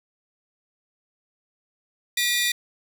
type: tone cluster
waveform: sawtooth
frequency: 1942 / 2422 / 3588 / 4522 Hz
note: B6 / D#7 / A7 / C#8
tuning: -30 / -47 / +33 / +34 cents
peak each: -21 / -25 / -22 / -30 dBFS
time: 2.17-2.52 s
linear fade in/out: 5 ms
effects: none